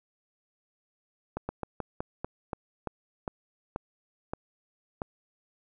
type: slowing click train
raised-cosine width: 1 ms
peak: -18 dBFS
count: 12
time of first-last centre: 1.37-5.018 s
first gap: 120 ms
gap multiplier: 1.19
effects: none